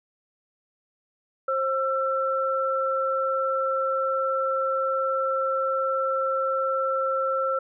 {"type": "tone pair together", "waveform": "sine", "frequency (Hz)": [532, 1340.6], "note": ["C5", "E6"], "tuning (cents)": [29, 29], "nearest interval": "octave + major third", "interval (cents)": 1600, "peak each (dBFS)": -25, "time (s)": [1.48, 7.59], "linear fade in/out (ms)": 5, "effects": []}